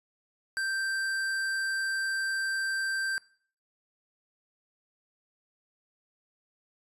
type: tone with hard clipping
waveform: sine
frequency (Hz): 1568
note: G6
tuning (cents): 0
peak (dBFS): -30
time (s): 0.57-3.18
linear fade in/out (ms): 0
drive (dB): 13
effects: noise-tail reverb RT60 0.5 s tail -22 dB re dry + resampled to 32000 Hz